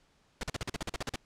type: noise bursts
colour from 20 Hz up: pink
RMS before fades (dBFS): -34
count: 12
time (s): 0.41-1.159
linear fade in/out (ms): 2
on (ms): 23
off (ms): 43
effects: pink hiss -68 dBFS RMS until 1.25 s + low-pass 7000 Hz 12 dB/octave